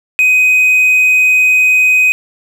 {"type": "tone with hard clipping", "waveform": "triangle", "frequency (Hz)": 2509, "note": "D#7", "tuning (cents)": 14, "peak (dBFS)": -7, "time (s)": [0.19, 2.12], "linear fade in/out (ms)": 0, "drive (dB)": 5, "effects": []}